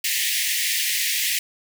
pink high-pass noise, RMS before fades -23 dBFS, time 0.04-1.39 s, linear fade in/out 5 ms, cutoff 1800 Hz, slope 96 dB/octave, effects none

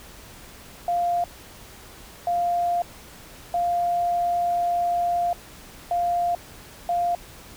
sine tone bursts at uneven times, 698.5 Hz, F5, in tune, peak -20 dBFS, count 5, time 0.88-1.24 / 2.27-2.82 / 3.54-5.33 / 5.91-6.35 / 6.89-7.15 s, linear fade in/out 2 ms, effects added 60 Hz sine -55 dBFS peak until 7.56 s + pink hiss -45 dBFS RMS until 7.56 s

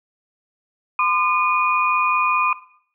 sine tone cluster, 1024 / 1209 / 2461 Hz, C6 / D6 / D#7, -38 / +50 / -20 cents, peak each -20 dBFS, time 0.99-2.53 s, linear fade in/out 2 ms, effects noise-tail reverb RT60 0.6 s tail -17 dB re dry

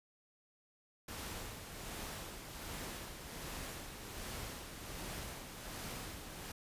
pink noise with tremolo, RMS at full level -44 dBFS, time 1.08-6.52 s, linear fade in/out 5 ms, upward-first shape sine, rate 1.3 Hz, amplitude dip 45%, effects resampled to 32000 Hz

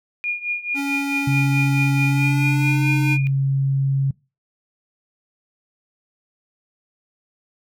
sine tone with tremolo, 2429 Hz, D#7, 42 cents flat, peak -19 dBFS, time 0.24-3.27 s, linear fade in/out 0 ms, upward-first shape triangle, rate 4.6 Hz, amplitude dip 90%
square tone with pitch glide, 280.2 to 303.8 Hz, C#4 to D#4, +19 to -41 cents, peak -23 dBFS, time 0.74-3.18 s, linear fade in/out 50 ms, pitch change +140 cents, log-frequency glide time 2.07-2.9 s
sine tone, 136.5 Hz, C#3, 26 cents flat, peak -16 dBFS, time 1.27-4.11 s, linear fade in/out 5 ms
effects noise-tail reverb RT60 0.3 s tail -24 dB re dry

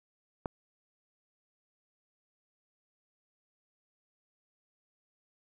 click, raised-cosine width 1 ms, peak -19 dBFS, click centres 0.458 s, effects 10-bit

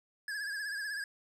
square tone with vibrato, 1661.2 Hz, G#6, in tune, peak -36 dBFS, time 0.28-1.04 s, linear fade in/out 2 ms, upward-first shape sine, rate 16 Hz, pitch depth 68 cents each way, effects low-pass 10000 Hz 12 dB/octave + 12-bit

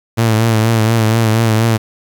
sawtooth tone with vibrato, 112.2 Hz, A2, 34 cents sharp, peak -6 dBFS, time 0.17-1.78 s, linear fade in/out 20 ms, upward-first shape triangle, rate 4.2 Hz, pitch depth 65 cents each way, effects 7-bit

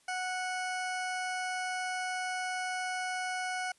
20% pulse tone, 737 Hz, F#5, 7 cents flat, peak -28 dBFS, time 0.08-3.72 s, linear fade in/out 5 ms, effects white hiss -67 dBFS RMS until 3.78 s + resampled to 24000 Hz

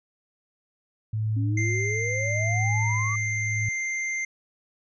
sine tone with tremolo, 108.7 Hz, A2, 21 cents flat, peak -22 dBFS, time 1.13-3.69 s, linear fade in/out 5 ms, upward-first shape sine, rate 0.79 Hz, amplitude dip 55%
sine exponential sweep, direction up, 266.9 to 1178 Hz, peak -31 dBFS, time 1.36-3.16 s, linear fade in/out 10 ms
square tone, 2093 Hz, C7, in tune, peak -27 dBFS, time 1.57-4.25 s, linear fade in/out 5 ms
effects resampled to 16000 Hz

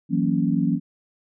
sine chord, F# dominant seventh, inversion third, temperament equal, 164.81 / 185 / 233.1 / 277.2 Hz, E3 / F#3 / A#3 / C#4, 0 / 0 / 0 / 0 cents, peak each -24 dBFS, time 0.09-0.8 s, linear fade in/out 50 ms, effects none

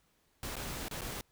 pink noise with dropouts, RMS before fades -40 dBFS, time 0.43-1.21 s, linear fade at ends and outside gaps 1 ms, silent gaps 0.556-0.566 / 0.883-0.911 / 1.009-1.017 s, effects pink hiss -72 dBFS RMS until 1.31 s

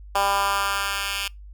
10% pulse tone with high-pass filter sweep, 198.9 Hz, G3, 25 cents sharp, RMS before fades -24 dBFS, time 0.15-1.28 s, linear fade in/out 5 ms, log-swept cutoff 770 to 2400 Hz, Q 1.8, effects noise-tail reverb RT60 0.2 s tail -26 dB re dry + added 50 Hz sine -39 dBFS peak until 1.53 s

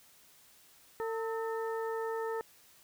harmonic tone with a mistuned harmonic, 450.7 Hz, A4, 42 cents sharp, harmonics 1 / 2 / 3 / 4, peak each -34 / -40 / -44 / -46 dBFS, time 1-2.41 s, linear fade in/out 0 ms, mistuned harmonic 3, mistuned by -74 cents, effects white hiss -61 dBFS RMS until 2.83 s

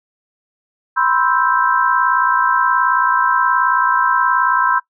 sine chord, C major seventh, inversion third, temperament equal, 987.8 / 1046.5 / 1318.5 / 1568 Hz, B5 / C6 / E6 / G6, 0 / 0 / 0 / 0 cents, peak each -18 dBFS, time 0.96-4.8 s, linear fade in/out 20 ms, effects noise-tail reverb RT60 0.1 s tail -19 dB re dry

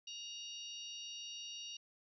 harmonic tone with a mistuned harmonic, 946 Hz, A#5, 25 cents sharp, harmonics 3 / 4 / 5 / 6, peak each -47 / -52 / -55 / -52 dBFS, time 0.07-1.77 s, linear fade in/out 5 ms, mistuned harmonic 5, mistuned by -62 cents, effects none

